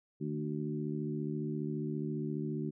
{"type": "harmonic tone with a mistuned harmonic", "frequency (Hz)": 74.7, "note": "D2", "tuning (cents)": 30, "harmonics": [2, 3, 4, 5], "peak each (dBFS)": [-37, -39, -40, -41], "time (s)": [0.2, 2.71], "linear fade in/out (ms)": 20, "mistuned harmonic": 2, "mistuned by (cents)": 32, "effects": []}